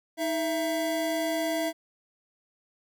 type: tone pair together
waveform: square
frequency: 315.9 / 665 Hz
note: D#4 / E5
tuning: +26 / +15 cents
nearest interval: octave + minor second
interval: 1289 cents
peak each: -31 / -29 dBFS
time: 0.17-1.73 s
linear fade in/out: 50 ms
effects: none